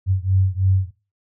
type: beating tone pair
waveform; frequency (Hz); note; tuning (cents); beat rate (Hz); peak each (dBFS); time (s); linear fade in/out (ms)
sine; 93.6 / 96.7; F#2 / G2; +20 / -23; 3.1; -18 / -19; 0.06-0.91; 50
effects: noise-tail reverb RT60 0.3 s tail -17 dB re dry